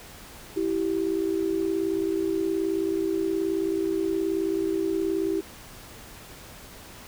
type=tone pair together; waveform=sine; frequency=329.6 / 388.4 Hz; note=E4 / G4; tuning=0 / -16 cents; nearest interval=minor third; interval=284 cents; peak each=-26 dBFS; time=0.56-5.41 s; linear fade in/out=10 ms; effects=pink hiss -45 dBFS RMS until 7.07 s